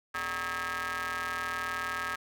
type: ring-modulated tone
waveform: sawtooth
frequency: 172.9 Hz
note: F3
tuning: 17 cents flat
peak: -25 dBFS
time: 0.14-2.16 s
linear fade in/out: 10 ms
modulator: 1450 Hz
effects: none